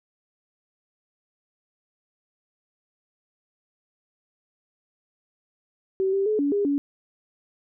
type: tone with pitch steps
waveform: sine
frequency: 382.3 / 391.9 / 428 / 285.1 / 406.1 / 284 Hz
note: G4 / G4 / A4 / C#4 / G#4 / C#4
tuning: -43 / 0 / -48 / +49 / -39 / +42 cents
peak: -20 dBFS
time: 6-6.78 s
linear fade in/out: 0 ms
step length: 130 ms
effects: none